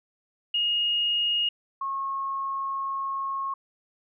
sine tone pair in turn, 2862 / 1088.3 Hz, F7 / C#6, +42 / -32 cents, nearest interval octave + perfect fourth, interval 1674 cents, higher first, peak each -22 / -27 dBFS, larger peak first, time 0.54-1.49 / 1.81-3.54 s, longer second, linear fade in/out 5 ms, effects none

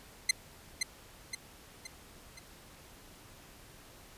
15% pulse tone with echo, 2071 Hz, C7, 18 cents flat, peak -16 dBFS, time 0.29-0.31 s, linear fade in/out 5 ms, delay 520 ms, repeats 4, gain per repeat -6 dB, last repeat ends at 2.39 s, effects pink hiss -55 dBFS RMS until 4.17 s + resampled to 32000 Hz

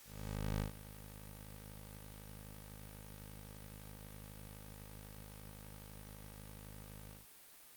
15% pulse tone with ADSR envelope, 51.91 Hz, G#1, in tune, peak -28 dBFS, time 0.04-7.27 s, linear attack 560 ms, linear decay 120 ms, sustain -16 dB, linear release 150 ms, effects white hiss -59 dBFS RMS until 7.76 s + Opus 48 kbps

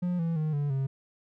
triangle tone with pitch steps, 178 / 166.08 / 154.96 / 144.58 / 134.9 Hz, F3 / E3 / D#3 / D3 / C#3, +33 / +13 / -7 / -27 / -47 cents, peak -24 dBFS, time 0.02-0.87 s, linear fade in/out 10 ms, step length 170 ms, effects none

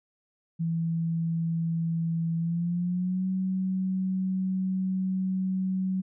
sine tone with pitch glide, 165.4 to 187.81 Hz, E3 to F#3, +6 to +26 cents, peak -25 dBFS, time 0.59-6.02 s, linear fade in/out 20 ms, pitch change +220 cents, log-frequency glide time 2.37-3.27 s, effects none

